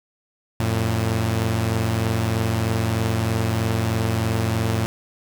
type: tone pair together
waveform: sawtooth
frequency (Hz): 89.63 / 112.8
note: F2 / A2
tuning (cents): +45 / +44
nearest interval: major third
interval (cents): 399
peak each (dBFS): -21 / -17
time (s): 0.6-4.86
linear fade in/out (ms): 0
effects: 7-bit